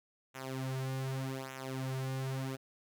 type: tone with flanger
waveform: sawtooth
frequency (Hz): 132.3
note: C3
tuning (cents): +20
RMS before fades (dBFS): -38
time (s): 0.34-2.57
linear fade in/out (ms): 20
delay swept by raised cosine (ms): 0.21 to 4.51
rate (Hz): 0.84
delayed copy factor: -0.85
effects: none